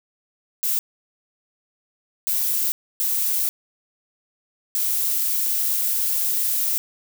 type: noise bursts at uneven times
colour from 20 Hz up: violet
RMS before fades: -22 dBFS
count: 4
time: 0.63-0.79 / 2.27-2.72 / 3-3.49 / 4.75-6.78 s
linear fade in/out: 0 ms
effects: none